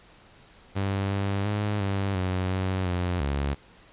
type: tone with pitch steps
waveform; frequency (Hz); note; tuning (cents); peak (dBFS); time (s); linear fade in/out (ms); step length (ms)
sawtooth; 98 / 99 / 103.8 / 98.3 / 92.5 / 94 / 89.4 / 70.4; G2 / G2 / G#2 / G2 / F#2 / F#2 / F2 / C#2; 0 / +18 / 0 / +5 / 0 / +28 / +41 / +27; -21; 0.75-3.55; 20; 350
effects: pink hiss -54 dBFS RMS until 3.92 s + resampled to 8000 Hz